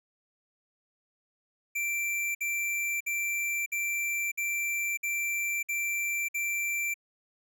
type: tone bursts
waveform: square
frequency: 2349 Hz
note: D7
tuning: in tune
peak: -29 dBFS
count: 8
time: 1.75-6.942 s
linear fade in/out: 10 ms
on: 600 ms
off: 56 ms
effects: none